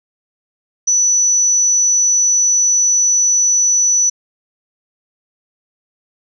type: tone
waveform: sine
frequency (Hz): 5950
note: F#8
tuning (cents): +9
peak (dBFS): -10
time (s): 0.87-4.1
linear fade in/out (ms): 10
effects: none